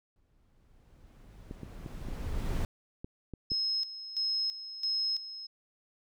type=noise with exponential growth; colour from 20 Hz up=brown; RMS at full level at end=-30 dBFS; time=0.16-2.65 s; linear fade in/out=1 ms; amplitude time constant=540 ms
type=clicks; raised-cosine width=3 ms; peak=-27 dBFS; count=10; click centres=1.511 / 1.633 / 1.862 / 2.086 / 2.375 / 2.506 / 2.618 / 3.045 / 3.337 / 3.518 s
type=tone with tremolo; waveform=sine; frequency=5160 Hz; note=E8; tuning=38 cents flat; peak=-28 dBFS; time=3.5-5.47 s; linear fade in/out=10 ms; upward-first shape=square; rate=1.5 Hz; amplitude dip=75%
effects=none